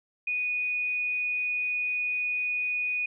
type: tone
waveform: sine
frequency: 2474 Hz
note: D#7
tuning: 10 cents flat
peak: -26 dBFS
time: 0.27-3.06 s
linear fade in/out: 5 ms
effects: none